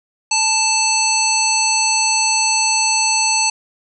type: harmonic tone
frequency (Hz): 880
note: A5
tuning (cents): 0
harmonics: 1 / 3 / 5 / 7 / 9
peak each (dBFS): -20 / -20 / -20 / -20 / -20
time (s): 0.31-3.5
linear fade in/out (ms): 5
effects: none